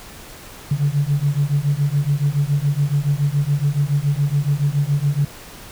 sine beating tone pair, 140 / 147.1 Hz, C#3 / D3, +18 / +3 cents, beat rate 7.1 Hz, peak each -18 dBFS, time 0.71-5.25 s, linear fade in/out 5 ms, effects tanh soft clip ceiling -9 dBFS + pink hiss -39 dBFS RMS until 5.71 s

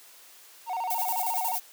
triangle tone with vibrato, 824 Hz, G#5, 14 cents flat, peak -26 dBFS, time 0.66-1.59 s, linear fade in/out 50 ms, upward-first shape square, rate 14 Hz, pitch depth 190 cents each way
violet noise with tremolo, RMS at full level -30 dBFS, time 0.9-1.6 s, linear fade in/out 5 ms, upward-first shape square, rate 11 Hz, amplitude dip 50%
effects white hiss -52 dBFS RMS until 1.72 s + high-pass 400 Hz 12 dB/octave

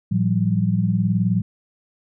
sine tone cluster, 111.7 / 172.1 / 191.1 Hz, A2 / F3 / G3, +27 / -25 / -44 cents, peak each -21 dBFS, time 0.11-1.42 s, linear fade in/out 10 ms, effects none

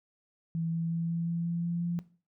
sine tone with pitch steps, 164.81 / 165.86 / 166.92 / 167.98 / 169.05 / 170.13 / 171.21 / 172.31 Hz, E3 / E3 / E3 / E3 / E3 / F3 / F3 / F3, 0 / +11 / +22 / +33 / +44 / -45 / -34 / -23 cents, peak -29 dBFS, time 0.55-1.99 s, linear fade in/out 0 ms, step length 180 ms, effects noise-tail reverb RT60 0.4 s tail -18 dB re dry

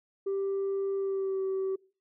sine tone with pitch glide, 392 to 383 Hz, G4 to G4, 0 to -40 cents, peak -26 dBFS, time 0.26-1.76 s, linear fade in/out 10 ms, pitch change -40 cents, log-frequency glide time 0.96-1.42 s, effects noise-tail reverb RT60 0.4 s tail -25 dB re dry + tanh soft clip ceiling -26 dBFS

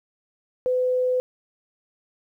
sine tone, 505 Hz, B4, 39 cents sharp, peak -19 dBFS, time 0.66-1.2 s, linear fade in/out 0 ms, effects 10-bit

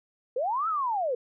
sine linear two-way sweep, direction up then down, 462.4 to 1343 to 462.4 Hz, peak -25 dBFS, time 0.36-1.15 s, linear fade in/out 5 ms, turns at 0.68 s, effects none

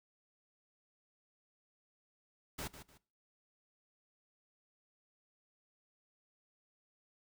pink noise with echo, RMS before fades -42 dBFS, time 2.58-2.68 s, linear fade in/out 10 ms, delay 150 ms, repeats 2, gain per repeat -11 dB, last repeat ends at 2.98 s, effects noise-tail reverb RT60 0.4 s tail -20 dB re dry

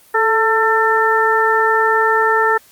harmonic tone with a mistuned harmonic, 447.6 Hz, A4, 30 cents sharp, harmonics 1 / 2 / 3 / 4, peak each -17 / -17 / -17 / -17 dBFS, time 0.14-2.58 s, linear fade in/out 10 ms, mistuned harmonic 1, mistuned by -31 cents, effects white hiss -48 dBFS RMS until 2.71 s + Opus 32 kbps

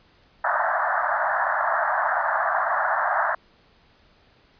pink band-pass noise, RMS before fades -23 dBFS, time 0.44-3.35 s, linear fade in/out 5 ms, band 620 to 1800 Hz, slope 96 dB/octave, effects pink hiss -58 dBFS RMS until 4.59 s + resampled to 11025 Hz

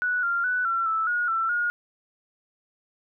sine tone with pitch steps, 1475 / 1390 / 1488 / 1355 / 1316 / 1443 / 1338 / 1434 Hz, F#6 / F6 / F#6 / E6 / E6 / F#6 / E6 / F6, -6 / -9 / +9 / +47 / -3 / -44 / +25 / +45 cents, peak -22 dBFS, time 0.02-1.7 s, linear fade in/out 0 ms, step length 210 ms, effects none

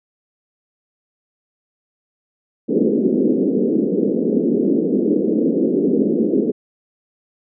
pink band-pass noise, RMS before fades -17 dBFS, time 2.68-6.52 s, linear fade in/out 20 ms, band 200 to 460 Hz, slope 48 dB/octave, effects none

